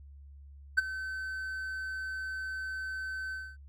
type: tone with ADSR envelope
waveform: triangle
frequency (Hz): 1532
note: G6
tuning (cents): -40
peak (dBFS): -17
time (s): 0.77-3.57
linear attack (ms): 15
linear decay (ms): 19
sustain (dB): -16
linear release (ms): 250
effects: added 70 Hz sine -48 dBFS peak until 3.68 s